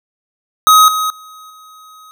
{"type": "tone with level steps", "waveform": "square", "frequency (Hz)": 1264, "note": "D#6", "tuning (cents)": 27, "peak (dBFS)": [-5, -15, -35, -38], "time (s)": [0.67, 2.11], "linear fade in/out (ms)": 0, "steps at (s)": [0.88, 1.1, 1.5], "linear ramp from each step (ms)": 2, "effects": []}